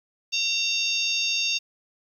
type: harmonic tone with a mistuned harmonic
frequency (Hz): 914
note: A#5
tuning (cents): -34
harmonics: 3 / 4 / 5 / 6 / 7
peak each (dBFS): -26 / -28 / -30 / -32 / -33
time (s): 0.32-1.59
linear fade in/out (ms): 20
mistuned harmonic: 5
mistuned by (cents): +26
effects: 9-bit